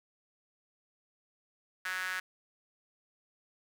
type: tone with high-pass filter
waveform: sawtooth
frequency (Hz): 185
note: F#3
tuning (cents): 0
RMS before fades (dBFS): -36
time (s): 1.85-2.2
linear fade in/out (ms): 5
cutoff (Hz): 1600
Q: 4.8
effects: none